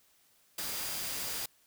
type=tone in noise; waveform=sine; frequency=4803 Hz; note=D8; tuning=38 cents sharp; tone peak=-46 dBFS; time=0.58-1.46 s; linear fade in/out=5 ms; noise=white; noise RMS=-37 dBFS; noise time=0.58-1.46 s; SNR=-12 dB; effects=white hiss -67 dBFS RMS until 1.66 s